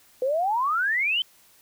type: exponential sweep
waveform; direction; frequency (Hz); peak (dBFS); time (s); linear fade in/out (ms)
sine; up; 493.9 to 3136; -21; 0.22-1.22; 2
effects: white hiss -57 dBFS RMS until 1.61 s